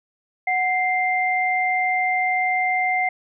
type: tone pair together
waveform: sine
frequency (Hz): 740 / 2093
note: F#5 / C7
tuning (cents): 0 / 0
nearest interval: octave + tritone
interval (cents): 1800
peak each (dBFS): -21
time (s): 0.47-3.09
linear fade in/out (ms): 5
effects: none